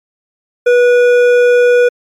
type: tone with hard clipping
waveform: triangle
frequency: 487.9 Hz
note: B4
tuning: 21 cents flat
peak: -7 dBFS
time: 0.66-1.89 s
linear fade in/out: 10 ms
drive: 13 dB
effects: MP3 96 kbps